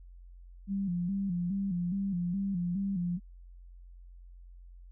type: tone with vibrato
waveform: sine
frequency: 185.7 Hz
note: F#3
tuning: 7 cents sharp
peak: -29 dBFS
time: 0.67-3.2 s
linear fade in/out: 50 ms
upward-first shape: square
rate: 2.4 Hz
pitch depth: 100 cents each way
effects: added 44 Hz sine -48 dBFS peak until 4.91 s